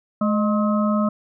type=harmonic tone with a mistuned harmonic; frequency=213 Hz; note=G#3; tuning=44 cents sharp; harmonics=1 / 3 / 5 / 6; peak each=-18 / -25 / -30 / -27 dBFS; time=0.21-1.09 s; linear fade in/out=5 ms; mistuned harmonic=3; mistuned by=-62 cents; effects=none